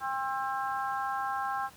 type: harmonic tone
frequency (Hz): 266.7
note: C4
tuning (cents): +33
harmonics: 3 / 4 / 5 / 6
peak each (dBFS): -33 / -35 / -37 / -39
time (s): 0-1.7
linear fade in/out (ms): 50
effects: pink hiss -54 dBFS RMS until 1.76 s + high-pass 80 Hz 12 dB/octave